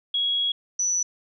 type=tone pair in turn; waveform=sine; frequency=3322 / 5941 Hz; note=G#7 / F#8; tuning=0 / +6 cents; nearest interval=minor seventh; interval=1006 cents; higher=second; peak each=-21 dBFS; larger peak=neither; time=0.14-0.52 / 0.79-1.03 s; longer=first; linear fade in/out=5 ms; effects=none